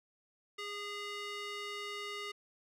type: tone with band-pass filter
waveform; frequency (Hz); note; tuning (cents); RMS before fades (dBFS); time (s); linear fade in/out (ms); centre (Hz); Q
square; 410; G#4; -22; -42; 0.58-2.32; 10; 2700; 0.96
effects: none